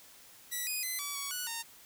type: tone with pitch steps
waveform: 5% pulse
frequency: 1953 / 2482 / 2035 / 1145 / 1123 / 1474 / 920 Hz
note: B6 / D#7 / C7 / D6 / C#6 / F#6 / A#5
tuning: -20 / -5 / -49 / -44 / +22 / -7 / -23 cents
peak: -24 dBFS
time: 0.51-1.63 s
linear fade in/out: 20 ms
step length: 160 ms
effects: white hiss -56 dBFS RMS until 1.85 s